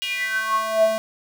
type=tone with high-pass filter sweep; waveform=square; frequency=220 Hz; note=A3; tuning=in tune; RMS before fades=-22 dBFS; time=0.02-0.98 s; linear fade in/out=0 ms; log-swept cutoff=2900 to 490 Hz; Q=8.7; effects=none